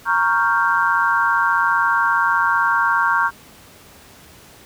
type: chord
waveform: sine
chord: G half-diminished seventh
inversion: first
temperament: equal with one note detuned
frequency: 932.3 / 1108.7 / 1392.9 / 1568 Hz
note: Bb5 / Db6 / F6 / G6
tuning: 0 / 0 / -5 / 0 cents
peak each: -20 dBFS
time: 0.05-3.31 s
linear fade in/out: 50 ms
effects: pink hiss -45 dBFS RMS until 4.65 s + high-pass 60 Hz 12 dB/octave